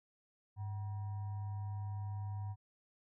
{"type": "tone with frequency modulation", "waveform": "sine", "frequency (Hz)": 101.3, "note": "G#2", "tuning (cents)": -43, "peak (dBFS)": -38, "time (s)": [0.56, 2.56], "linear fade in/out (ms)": 50, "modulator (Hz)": 858, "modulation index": 0.26, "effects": []}